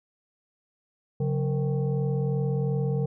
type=tone with frequency modulation; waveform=sine; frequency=138.6 Hz; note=C#3; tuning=in tune; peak=-23 dBFS; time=1.2-3.06 s; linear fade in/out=5 ms; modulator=320 Hz; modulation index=0.89; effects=none